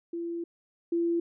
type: tone pair in turn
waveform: sine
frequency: 339.3 / 339.3 Hz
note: F4 / F4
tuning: -50 / -50 cents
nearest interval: unison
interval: 0 cents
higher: neither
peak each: -31 / -24 dBFS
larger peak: second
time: 0.13-0.44 / 0.92-1.2 s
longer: first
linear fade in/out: 5 ms
effects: none